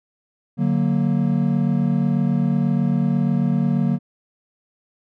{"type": "chord", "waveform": "triangle", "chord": "D augmented", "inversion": "none", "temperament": "equal", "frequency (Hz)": [146.83, 185, 233.1], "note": ["D3", "F#3", "A#3"], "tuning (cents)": [0, 0, 0], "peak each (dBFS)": -19, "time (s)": [0.57, 3.99], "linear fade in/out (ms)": 50, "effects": []}